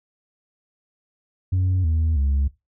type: tone with pitch steps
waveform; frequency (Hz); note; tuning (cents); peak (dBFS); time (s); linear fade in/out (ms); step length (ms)
sine; 92.5 / 80.06 / 69.3; F#2 / D#2 / C#2; 0 / +50 / 0; -15; 1.52-2.48; 10; 320
effects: noise-tail reverb RT60 0.2 s tail -19 dB re dry + tanh soft clip ceiling -16 dBFS